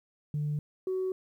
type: tone pair in turn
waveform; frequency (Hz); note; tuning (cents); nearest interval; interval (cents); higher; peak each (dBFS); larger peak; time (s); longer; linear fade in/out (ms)
sine; 148.6 / 374.4; D3 / F#4; +21 / +20; octave + major third; 1599; second; -27; neither; 0.34-0.59 / 0.87-1.12; neither; 2
effects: tanh soft clip ceiling -25 dBFS + 11-bit